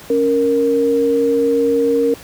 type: tone pair together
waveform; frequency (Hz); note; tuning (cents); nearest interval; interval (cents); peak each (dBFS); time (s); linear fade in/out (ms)
sine; 277.2 / 466.2; C#4 / A#4; 0 / 0; major sixth; 900; -18 / -13; 0.1-2.14; 2
effects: pink hiss -38 dBFS RMS until 2.23 s + high-pass 60 Hz 12 dB/octave